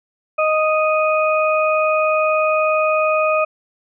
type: harmonic tone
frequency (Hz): 622.3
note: D#5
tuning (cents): 0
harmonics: 1 / 2 / 4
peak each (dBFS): -16 / -19 / -22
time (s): 0.38-3.45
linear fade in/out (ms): 10
effects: none